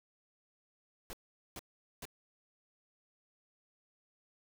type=noise bursts; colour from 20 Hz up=pink; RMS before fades=-45 dBFS; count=3; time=1.1-2.053 s; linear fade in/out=0 ms; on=31 ms; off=430 ms; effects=none